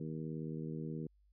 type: harmonic tone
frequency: 78.8 Hz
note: D#2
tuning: 23 cents sharp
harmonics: 2 / 3 / 4 / 5 / 6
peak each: -41 / -45 / -47 / -49 / -51 dBFS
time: 0-1.07 s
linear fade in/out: 5 ms
effects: added 50 Hz sine -66 dBFS peak until 1.32 s